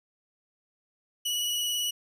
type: tone with vibrato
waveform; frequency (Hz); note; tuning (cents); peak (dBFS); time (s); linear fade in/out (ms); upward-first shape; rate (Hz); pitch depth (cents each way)
sawtooth; 2933; F#7; -16; -24; 1.25-1.91; 10; square; 18; 13
effects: none